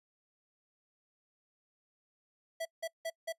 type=tone bursts; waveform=square; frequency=657 Hz; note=E5; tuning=6 cents flat; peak=-35 dBFS; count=4; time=2.6-3.326 s; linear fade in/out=10 ms; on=54 ms; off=170 ms; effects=noise-tail reverb RT60 0.1 s tail -25 dB re dry + resampled to 32000 Hz